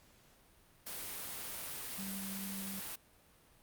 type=tone in noise; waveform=sine; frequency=194.6 Hz; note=G3; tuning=12 cents flat; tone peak=-42 dBFS; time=1.98-2.8 s; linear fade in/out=10 ms; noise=white; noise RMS=-43 dBFS; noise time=0.86-2.96 s; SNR=-2 dB; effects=pink hiss -65 dBFS RMS until 3.62 s + Opus 48 kbps